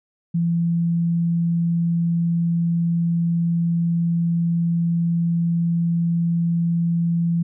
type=tone; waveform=sine; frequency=169.1 Hz; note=E3; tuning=44 cents sharp; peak=-17 dBFS; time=0.34-7.43 s; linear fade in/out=10 ms; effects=none